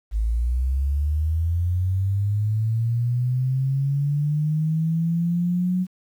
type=linear sweep; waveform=sine; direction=up; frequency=51.9 to 185 Hz; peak=-19 dBFS; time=0.11-5.87 s; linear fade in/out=50 ms; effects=9-bit